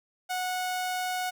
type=tone; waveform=sawtooth; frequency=734 Hz; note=F#5; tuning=14 cents flat; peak=-25 dBFS; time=0.29-1.31 s; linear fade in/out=20 ms; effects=none